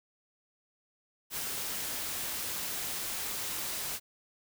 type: noise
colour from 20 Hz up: white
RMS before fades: -36 dBFS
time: 1.3-4 s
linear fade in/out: 50 ms
effects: none